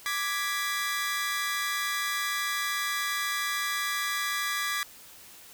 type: chord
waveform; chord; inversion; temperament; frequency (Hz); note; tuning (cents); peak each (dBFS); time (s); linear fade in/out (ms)
sawtooth; G# diminished; second; equal with one note detuned; 1174.7 / 1666 / 1975.5; D6 / G#6 / B6; 0 / +5 / 0; -29; 0.06-4.83; 0
effects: white hiss -50 dBFS RMS until 5.53 s